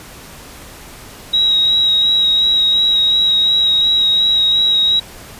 sine tone with vibrato, 3828 Hz, A#7, 45 cents sharp, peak -10 dBFS, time 1.33-5 s, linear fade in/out 10 ms, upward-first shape sine, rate 2.8 Hz, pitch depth 17 cents each way, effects pink hiss -36 dBFS RMS until 5.39 s + resampled to 32000 Hz

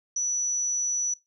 sine tone, 5920 Hz, F#8, in tune, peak -24 dBFS, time 0.16-1.14 s, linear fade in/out 5 ms, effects noise-tail reverb RT60 0.2 s tail -19 dB re dry

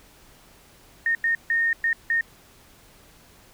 sine tone bursts at uneven times, 1839 Hz, A#6, 24 cents flat, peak -19 dBFS, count 5, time 1.06-1.15 / 1.24-1.35 / 1.5-1.73 / 1.84-1.93 / 2.1-2.21 s, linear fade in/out 2 ms, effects pink hiss -53 dBFS RMS until 3.53 s

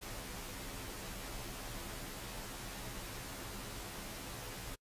pink noise with comb filter, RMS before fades -45 dBFS, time 0.01-4.76 s, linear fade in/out 20 ms, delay 13 ms, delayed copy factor -0.8, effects noise-tail reverb RT60 0.1 s tail -26 dB re dry + resampled to 32000 Hz

